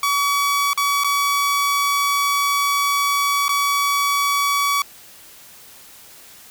sawtooth tone with dropouts, 1136 Hz, C#6, 42 cents sharp, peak -13 dBFS, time 0.03-4.82 s, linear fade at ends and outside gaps 2 ms, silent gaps 0.733-0.775 / 1.037-1.044 / 3.482-3.491 s, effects white hiss -44 dBFS RMS until 6.5 s

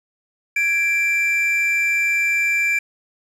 triangle tone pair together, 1662.8 / 2349 Hz, G#6 / D7, +2 / 0 cents, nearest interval tritone, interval 598 cents, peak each -25 / -15 dBFS, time 0.56-2.79 s, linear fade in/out 5 ms, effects resampled to 32000 Hz + 8-bit

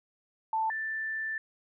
sine tone pair in turn, 884 / 1768 Hz, A5 / A6, +8 / +8 cents, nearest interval octave, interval 1200 cents, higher second, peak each -26 / -31 dBFS, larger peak first, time 0.53-0.7 / 0.7-1.38 s, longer second, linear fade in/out 2 ms, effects none

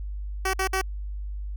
10% pulse tone bursts, 380.3 Hz, F#4, 48 cents sharp, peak -15 dBFS, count 3, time 0.45-0.815 s, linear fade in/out 5 ms, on 85 ms, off 55 ms, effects added 50 Hz sine -30 dBFS peak until 1.56 s

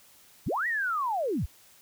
sine linear two-way sweep, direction up then down, 38.89 to 1950 to 38.89 Hz, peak -26 dBFS, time 0.46-1.46 s, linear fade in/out 10 ms, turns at 0.67 s, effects white hiss -57 dBFS RMS until 1.81 s

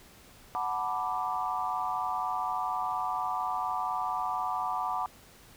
sine chord, B minor seventh, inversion second, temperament equal with one note detuned, 740 / 883.6 / 987.8 / 1174.7 Hz, F#5 / A5 / B5 / D6, 0 / +7 / 0 / 0 cents, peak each -34 / -36 / -34 / -34 dBFS, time 0.55-5.06 s, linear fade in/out 0 ms, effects pink hiss -55 dBFS RMS until 5.56 s

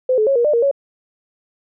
sine tone with pitch steps, 512 / 430.8 / 548 / 475.5 / 597 / 468.5 / 557 Hz, C5 / A4 / C#5 / A#4 / D5 / A#4 / C#5, -38 / -37 / -20 / +34 / +28 / +9 / +8 cents, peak -12 dBFS, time 0.09-0.713 s, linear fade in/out 5 ms, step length 89 ms, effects none

